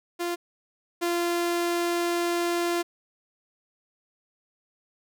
sawtooth tone pair in turn, 347 / 345.2 Hz, F4 / F4, -11 / -20 cents, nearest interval unison, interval 9 cents, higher first, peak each -23 / -20 dBFS, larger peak second, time 0.19-0.36 / 1.01-2.83 s, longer second, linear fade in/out 20 ms, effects none

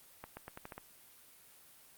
accelerating click train, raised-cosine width 0.5 ms, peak -29 dBFS, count 7, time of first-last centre 0.24-0.78 s, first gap 130 ms, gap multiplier 0.85, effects white hiss -60 dBFS RMS until 1.97 s + Opus 32 kbps

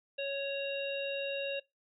harmonic tone with a mistuned harmonic, 554.4 Hz, C#5, in tune, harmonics 1 / 3 / 5 / 7, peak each -35 / -47 / -38 / -45 dBFS, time 0.18-1.6 s, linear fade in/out 10 ms, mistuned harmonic 7, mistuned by -46 cents, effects noise-tail reverb RT60 0.2 s tail -22 dB re dry

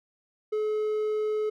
triangle tone, 427.9 Hz, A4, 48 cents flat, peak -23 dBFS, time 0.52-1.5 s, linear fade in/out 10 ms, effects none

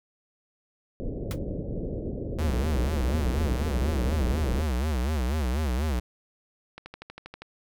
pink low-pass noise, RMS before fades -32 dBFS, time 1-4.62 s, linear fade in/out 0 ms, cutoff 570 Hz, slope 48 dB/octave
pink noise with exponential decay, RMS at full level -31 dBFS, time 1.31-1.39 s, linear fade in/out 0 ms, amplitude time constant 16 ms
square tone with vibrato, 69.3 Hz, C#2, in tune, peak -25 dBFS, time 2.38-6 s, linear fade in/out 10 ms, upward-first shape sine, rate 4.1 Hz, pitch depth 240 cents each way
click train, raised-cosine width 0.3 ms, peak -24 dBFS, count 9, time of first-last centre 6.78-7.42 s, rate 12.5 Hz
effects none

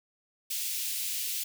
white high-pass noise, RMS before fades -33 dBFS, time 0.5-1.44 s, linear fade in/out 10 ms, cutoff 2500 Hz, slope 24 dB/octave, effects none

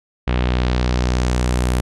sawtooth tone with low-pass filter sweep, 61.74 Hz, B1, in tune, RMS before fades -18 dBFS, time 0.27-1.81 s, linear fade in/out 10 ms, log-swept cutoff 2900 to 11000 Hz, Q 1.5, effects none

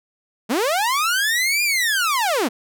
sawtooth linear two-way sweep, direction up then down, 194.3 to 2445 to 194.3 Hz, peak -14 dBFS, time 0.49-2.49 s, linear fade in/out 20 ms, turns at 1.63 s, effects none

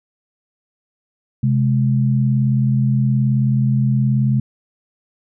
sine tone pair together, 131.2 / 210.1 Hz, C3 / G#3, +5 / +20 cents, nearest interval minor sixth, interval 815 cents, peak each -14 / -19 dBFS, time 1.43-4.4 s, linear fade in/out 5 ms, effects none

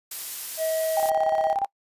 blue noise, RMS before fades -32 dBFS, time 0.11-1.1 s, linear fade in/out 5 ms
triangle tone with pitch glide, 640 to 635.9 Hz, D#5 to D#5, +49 to +38 cents, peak -21 dBFS, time 0.57-1.56 s, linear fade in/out 50 ms, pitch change -11 cents, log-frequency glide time 0.94-0.99 s
sine tone with tremolo, 792 Hz, G5, 18 cents sharp, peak -20 dBFS, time 0.97-1.66 s, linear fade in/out 2 ms, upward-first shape square, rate 17 Hz, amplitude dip 75%
effects noise-tail reverb RT60 0.1 s tail -25 dB re dry + resampled to 32000 Hz

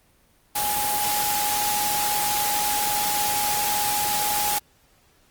sine tone in noise, 830.6 Hz, G#5, in tune, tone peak -25 dBFS, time 0.55-4.59 s, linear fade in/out 10 ms, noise white, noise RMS -25 dBFS, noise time 0.55-4.59 s, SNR -3 dB, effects pink hiss -60 dBFS RMS until 5.3 s + Opus 24 kbps

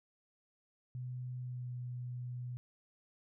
sine tone with pitch glide, 125.5 to 123.56 Hz, B2 to B2, +28 to +1 cents, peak -39 dBFS, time 0.95-2.57 s, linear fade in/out 0 ms, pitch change -27 cents, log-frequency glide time 1.39-1.72 s, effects none

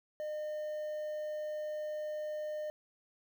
triangle tone with quantisation, 608 Hz, D#5, 40 cents flat, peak -34 dBFS, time 0.2-2.7 s, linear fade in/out 0 ms, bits 10, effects none

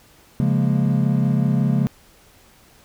triangle chord, Bb minor seventh, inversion first, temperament equal, 138.59 / 174.61 / 207.7 / 233.1 Hz, Db3 / F3 / Ab3 / Bb3, 0 / 0 / 0 / 0 cents, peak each -17 / -21 / -20 / -22 dBFS, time 0.4-1.87 s, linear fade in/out 0 ms, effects pink hiss -52 dBFS RMS until 2.84 s

